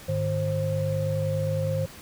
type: tone cluster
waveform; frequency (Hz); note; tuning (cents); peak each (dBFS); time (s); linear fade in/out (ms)
sine; 102.6 / 152.2 / 530; G#2 / D#3 / C5; -21 / -38 / +22; -28; 0.08-1.86; 10
effects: pink hiss -45 dBFS RMS until 2.01 s